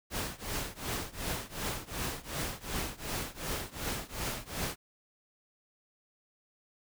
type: noise with tremolo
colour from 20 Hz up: pink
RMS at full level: -33 dBFS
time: 0.1-4.76 s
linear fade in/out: 50 ms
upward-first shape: triangle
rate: 2.7 Hz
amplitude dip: 95%
effects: none